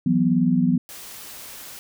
sine chord, E suspended second, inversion none, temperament equal with one note detuned, 165.96 / 185 / 246.9 Hz, E3 / F#3 / B3, +12 / 0 / 0 cents, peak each -22 / -21 / -19 dBFS, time 0.06-0.78 s, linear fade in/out 5 ms
white noise, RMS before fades -39 dBFS, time 0.89-1.79 s, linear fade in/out 0 ms
effects none

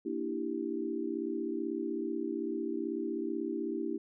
sine chord, E half-diminished seventh, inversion second, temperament equal, 233.1 / 293.7 / 329.6 / 392 Hz, Bb3 / D4 / E4 / G4, 0 / 0 / 0 / 0 cents, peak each -40 / -38 / -36 / -38 dBFS, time 0.05-3.98 s, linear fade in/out 10 ms, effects none

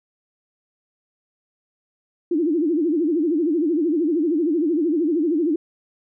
sine tone with vibrato, 320 Hz, D#4, 49 cents sharp, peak -17 dBFS, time 2.31-5.56 s, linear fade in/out 5 ms, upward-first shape sine, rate 13 Hz, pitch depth 180 cents each way, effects none

